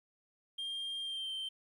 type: tone with pitch glide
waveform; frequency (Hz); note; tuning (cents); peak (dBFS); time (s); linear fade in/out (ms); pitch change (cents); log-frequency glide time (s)
sine; 3202 to 3125; G7 to G7; +36 to -6; -34; 0.58-1.49; 10; -42; 1.01-1.32
effects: tanh soft clip ceiling -36 dBFS + 12-bit